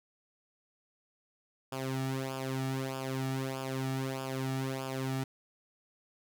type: tone with flanger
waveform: sawtooth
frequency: 132.6 Hz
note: C3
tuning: 23 cents sharp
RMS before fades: -35 dBFS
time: 1.72-5.24 s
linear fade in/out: 5 ms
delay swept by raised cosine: 0.49 to 1.99 ms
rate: 1.6 Hz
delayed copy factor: -0.75
effects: none